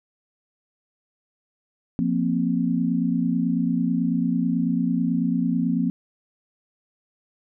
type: chord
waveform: sine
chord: F suspended fourth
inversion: none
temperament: just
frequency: 174.61 / 232.8 / 261.9 Hz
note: F3 / Bb3 / C4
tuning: 0 / -2 / +2 cents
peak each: -24 dBFS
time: 1.99-5.9 s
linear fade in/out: 0 ms
effects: none